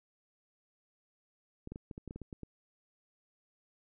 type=clicks; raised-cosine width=3 ms; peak=-30 dBFS; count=11; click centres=1.674 / 1.72 / 1.759 / 1.912 / 1.979 / 2.077 / 2.109 / 2.16 / 2.217 / 2.328 / 2.433 s; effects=none